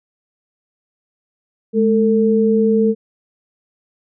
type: tone pair together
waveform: sine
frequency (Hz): 212.6 / 448.2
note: G#3 / A4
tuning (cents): +41 / +32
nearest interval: octave + minor second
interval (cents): 1291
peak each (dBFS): -14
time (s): 1.73-2.95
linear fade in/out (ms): 50
effects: none